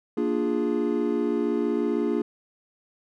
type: chord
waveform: triangle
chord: Bb dominant seventh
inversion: none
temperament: equal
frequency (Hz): 233.1 / 293.7 / 349.2 / 415.3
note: Bb3 / D4 / F4 / Ab4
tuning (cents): 0 / 0 / 0 / 0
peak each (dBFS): -26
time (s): 0.17-2.22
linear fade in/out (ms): 5
effects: none